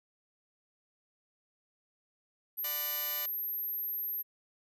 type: tone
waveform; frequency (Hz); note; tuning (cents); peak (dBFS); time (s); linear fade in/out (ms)
sine; 12820; G9; +38; -33; 2.57-4.23; 20
type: chord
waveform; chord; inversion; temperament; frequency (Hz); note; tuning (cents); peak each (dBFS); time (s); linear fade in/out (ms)
5% pulse; B minor; first; just; 592.7 / 740.8 / 987.8; D5 / F#5 / B5; +16 / +2 / 0; -31 / -35 / -33; 2.64-3.26; 5
effects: none